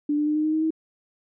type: tone with pitch steps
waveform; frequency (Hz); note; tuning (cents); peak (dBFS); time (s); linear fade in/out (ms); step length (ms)
sine; 294.2 / 298.1 / 302.1 / 306.2 / 310.3 / 314.4 / 318.6; D4 / D4 / D4 / D#4 / D#4 / D#4 / D#4; +3 / +26 / +49 / -28 / -5 / +18 / +41; -20; 0.09-0.706; 5; 88
effects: none